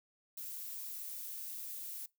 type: noise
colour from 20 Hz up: violet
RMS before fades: -44 dBFS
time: 0.37-2.06 s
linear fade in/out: 5 ms
effects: noise-tail reverb RT60 0.2 s tail -22 dB re dry